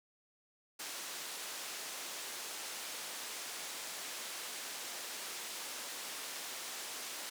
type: band-pass noise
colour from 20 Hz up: white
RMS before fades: -44 dBFS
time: 0.79-7.3 s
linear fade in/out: 10 ms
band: 310 to 8600 Hz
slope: 12 dB/octave
effects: none